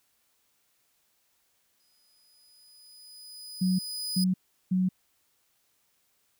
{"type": "tone with exponential growth", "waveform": "sawtooth", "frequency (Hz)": 4978, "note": "D#8", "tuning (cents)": 0, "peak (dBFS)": -26, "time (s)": [1.8, 4.24], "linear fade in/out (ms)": 2, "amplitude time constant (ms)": 530}
{"type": "tone bursts", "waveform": "sine", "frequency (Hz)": 185, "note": "F#3", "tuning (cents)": 0, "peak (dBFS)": -22, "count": 3, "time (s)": [3.61, 4.89], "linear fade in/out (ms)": 10, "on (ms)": 180, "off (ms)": 370}
{"effects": ["white hiss -71 dBFS RMS until 6.39 s"]}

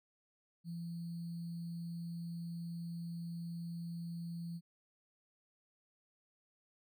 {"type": "tone with sample-and-hold", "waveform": "sine", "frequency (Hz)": 169.4, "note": "E3", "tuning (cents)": 48, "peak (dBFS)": -40, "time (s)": [0.64, 4.61], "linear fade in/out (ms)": 50, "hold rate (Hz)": 4410, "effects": []}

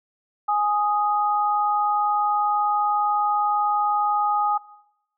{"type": "tone pair together", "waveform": "sine", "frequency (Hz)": [831, 1245.1], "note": ["G#5", "D#6"], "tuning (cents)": [1, 1], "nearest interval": "perfect fifth", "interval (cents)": 700, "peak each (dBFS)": [-20, -23], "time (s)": [0.48, 4.58], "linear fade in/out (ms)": 10, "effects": ["noise-tail reverb RT60 0.9 s tail -21 dB re dry"]}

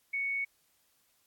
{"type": "tone", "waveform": "sine", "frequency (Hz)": 2221, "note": "C#7", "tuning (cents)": 3, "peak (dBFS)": -30, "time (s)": [0.13, 0.45], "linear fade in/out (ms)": 10, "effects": ["white hiss -71 dBFS RMS until 1.26 s", "AAC 64 kbps"]}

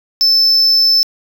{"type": "tone", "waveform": "sine", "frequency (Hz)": 5274, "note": "E8", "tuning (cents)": 0, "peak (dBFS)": -5, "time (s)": [0.21, 1.03], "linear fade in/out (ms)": 0, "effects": ["tanh soft clip ceiling -7 dBFS", "7-bit"]}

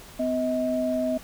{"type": "tone pair together", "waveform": "sine", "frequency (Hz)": [253.4, 636], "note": ["B3", "D#5"], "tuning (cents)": [45, 38], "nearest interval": "octave + major third", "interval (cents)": 1593, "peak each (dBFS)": [-26, -25], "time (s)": [0.19, 1.18], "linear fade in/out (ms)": 10, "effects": ["pink hiss -46 dBFS RMS until 1.23 s"]}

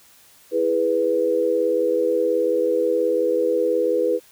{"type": "chord", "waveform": "sine", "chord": "E major", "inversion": "none", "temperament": "equal", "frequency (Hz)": [329.6, 415.3, 493.9], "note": ["E4", "G#4", "B4"], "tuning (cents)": [0, 0, 0], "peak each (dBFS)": [-25, -23, -19], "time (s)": [0.51, 4.2], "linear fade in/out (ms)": 50, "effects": ["white hiss -52 dBFS RMS until 4.31 s"]}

